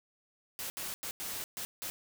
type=noise bursts at uneven times; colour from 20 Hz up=white; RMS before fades=-39 dBFS; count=6; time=0.59-0.7 / 0.77-0.94 / 1.03-1.11 / 1.2-1.44 / 1.57-1.65 / 1.82-1.9 s; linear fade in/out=0 ms; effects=none